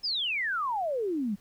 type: exponential sweep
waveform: sine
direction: down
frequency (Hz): 5274 to 189.2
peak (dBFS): -27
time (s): 0.03-1.36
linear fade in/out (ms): 20
effects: pink hiss -62 dBFS RMS until 1.4 s